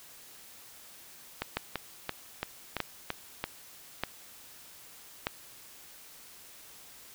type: two click trains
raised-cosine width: 0.3 ms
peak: -15 / -13 dBFS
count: 7 / 4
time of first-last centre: 1.42-3.44 / 1.57-5.269 s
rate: 2.97 / 0.811 Hz
effects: white hiss -52 dBFS RMS until 7.14 s